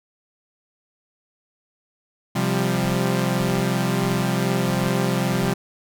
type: chord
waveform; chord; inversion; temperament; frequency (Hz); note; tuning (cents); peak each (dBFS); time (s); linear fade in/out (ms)
sawtooth; C suspended fourth; none; equal with one note detuned; 130.81 / 174.61 / 197.25; C3 / F3 / G3; 0 / 0 / +11; -20; 2.35-5.54; 10
type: noise bursts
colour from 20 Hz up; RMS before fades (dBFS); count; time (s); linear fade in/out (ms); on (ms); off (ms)
brown; -40; 5; 2.74-5.53; 10; 230; 410
effects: none